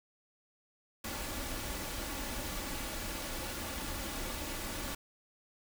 pink noise with comb filter, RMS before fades -39 dBFS, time 1.04-4.95 s, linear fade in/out 5 ms, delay 3.5 ms, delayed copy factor +0.5, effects none

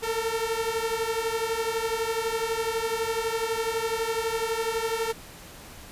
sawtooth beating tone pair, 446.2 / 458.2 Hz, A4 / A#4, +24 / -30 cents, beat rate 12 Hz, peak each -25 dBFS, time 0.02-5.13 s, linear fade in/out 20 ms, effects pink hiss -45 dBFS RMS until 5.91 s + resampled to 32000 Hz

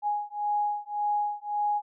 sine beating tone pair, 829 / 830.8 Hz, G#5 / G#5, -3 / 0 cents, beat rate 1.8 Hz, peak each -29 dBFS, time 0.02-1.82 s, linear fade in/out 50 ms, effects none

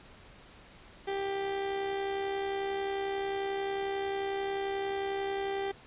30% pulse tone with amplitude modulation, 393.6 Hz, G4, 7 cents sharp, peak -27 dBFS, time 1.07-5.72 s, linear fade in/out 10 ms, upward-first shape sine, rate 71.2 Hz, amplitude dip 35%, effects pink hiss -54 dBFS RMS until 5.86 s + resampled to 8000 Hz

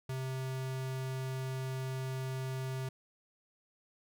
square tone, 131.2 Hz, C3, 5 cents sharp, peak -36 dBFS, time 0.09-2.89 s, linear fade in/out 5 ms, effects none

